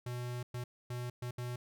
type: tone bursts at uneven times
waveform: square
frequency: 122.7 Hz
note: B2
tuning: 11 cents flat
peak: -38 dBFS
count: 5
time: 0.06-0.43 / 0.54-0.64 / 0.9-1.1 / 1.22-1.31 / 1.38-1.56 s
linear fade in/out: 5 ms
effects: none